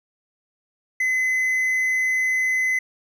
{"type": "tone", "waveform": "triangle", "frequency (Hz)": 2033, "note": "B6", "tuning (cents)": 50, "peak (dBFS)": -17, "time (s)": [1, 2.79], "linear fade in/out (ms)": 5, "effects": []}